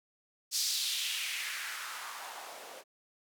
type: noise with band-pass filter sweep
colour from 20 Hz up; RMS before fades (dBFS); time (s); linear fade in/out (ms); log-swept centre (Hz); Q
blue; -37; 0.51-2.84; 50; 5300 to 500; 2.3
effects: none